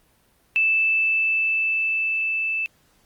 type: tone with level ramp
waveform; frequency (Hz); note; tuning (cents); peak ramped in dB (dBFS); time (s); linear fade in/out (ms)
sine; 2637; E7; 0; -16 to -22; 0.56-2.66; 0
effects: pink hiss -61 dBFS RMS until 3.05 s + Opus 32 kbps